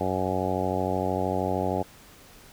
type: harmonic tone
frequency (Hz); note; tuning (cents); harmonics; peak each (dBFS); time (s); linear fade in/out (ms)
93.1; F#2; +11; 1 / 2 / 3 / 4 / 5 / 6 / 7 / 8 / 9; -33 / -33 / -33 / -33 / -33 / -33 / -33 / -33 / -33; 0-1.83; 10
effects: pink hiss -51 dBFS RMS until 2.52 s